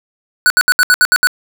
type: tone bursts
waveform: square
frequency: 1480 Hz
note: F#6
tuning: in tune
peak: -7 dBFS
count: 8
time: 0.46-1.271 s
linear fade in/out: 0 ms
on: 41 ms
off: 69 ms
effects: none